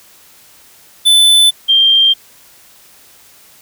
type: tone pair in turn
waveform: square / sine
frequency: 3510 / 3177 Hz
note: A7 / G7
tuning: -5 / +23 cents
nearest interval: major second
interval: 172 cents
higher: first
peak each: -6 dBFS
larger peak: neither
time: 1.05-1.51 / 1.68-2.14 s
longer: neither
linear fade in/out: 20 ms
effects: white hiss -44 dBFS RMS until 3.61 s